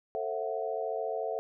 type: chord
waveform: sine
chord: F# half-diminished seventh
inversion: first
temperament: just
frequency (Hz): 444 / 532.8 / 666 / 740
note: A4 / C5 / E5 / F#5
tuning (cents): +16 / +31 / +18 / 0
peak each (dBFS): -35 / -38 / -35 / -38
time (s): 0.15-1.39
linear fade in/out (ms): 0
effects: none